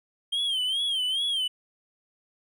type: tone with vibrato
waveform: triangle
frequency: 3171 Hz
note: G7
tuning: 19 cents sharp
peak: -23 dBFS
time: 0.32-1.48 s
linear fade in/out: 10 ms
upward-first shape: sine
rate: 2.4 Hz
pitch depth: 110 cents each way
effects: none